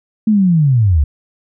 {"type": "linear sweep", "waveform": "sine", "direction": "down", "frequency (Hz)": [222.9, 65.41], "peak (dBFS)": -8, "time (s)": [0.27, 1.04], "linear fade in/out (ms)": 5, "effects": []}